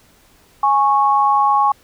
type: tone pair together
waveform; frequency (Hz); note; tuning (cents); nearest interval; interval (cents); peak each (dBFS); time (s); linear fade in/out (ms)
sine; 830.6 / 1101.7; G#5 / C#6; 0 / -11; perfect fourth; 489; -14; 0.63-1.72; 5
effects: pink hiss -52 dBFS RMS until 1.83 s